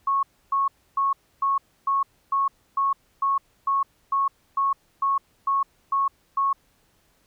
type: tone bursts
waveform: sine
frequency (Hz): 1100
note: C#6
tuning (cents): -14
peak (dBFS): -19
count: 15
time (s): 0.07-6.53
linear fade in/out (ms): 5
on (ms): 160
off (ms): 290
effects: pink hiss -64 dBFS RMS until 7.26 s

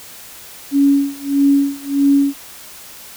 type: tone with tremolo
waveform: sine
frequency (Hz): 280.1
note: C#4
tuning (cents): +18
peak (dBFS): -8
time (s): 0.71-2.34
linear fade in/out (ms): 50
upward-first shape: sine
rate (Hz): 1.6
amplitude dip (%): 95
effects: white hiss -37 dBFS RMS until 3.16 s

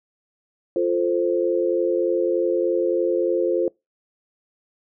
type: chord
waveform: sine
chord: F major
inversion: none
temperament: equal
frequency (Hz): 349.2 / 440 / 523.3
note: F4 / A4 / C5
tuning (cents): 0 / 0 / 0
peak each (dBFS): -21 / -24 / -23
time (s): 0.76-3.68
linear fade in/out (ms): 2
effects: noise-tail reverb RT60 0.2 s tail -24 dB re dry

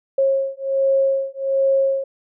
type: beating tone pair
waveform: sine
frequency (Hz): 541 / 542.3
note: C#5 / C#5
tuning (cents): -42 / -38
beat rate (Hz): 1.3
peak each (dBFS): -19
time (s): 0.18-2.04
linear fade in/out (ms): 5
effects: none

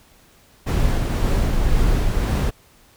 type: noise with tremolo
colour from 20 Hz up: brown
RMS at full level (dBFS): -17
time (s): 0.66-2.51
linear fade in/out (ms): 20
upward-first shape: sine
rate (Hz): 1.9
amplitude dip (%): 25
effects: pink hiss -53 dBFS RMS until 2.96 s

